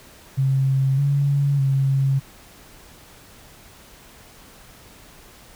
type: tone with pitch steps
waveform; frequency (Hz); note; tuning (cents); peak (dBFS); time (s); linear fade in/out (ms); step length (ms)
sine; 134.4 / 141.2 / 135.8; C3 / C#3 / C#3; +47 / +32 / -35; -16; 0.37-2.2; 20; 610
effects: pink hiss -47 dBFS RMS until 5.55 s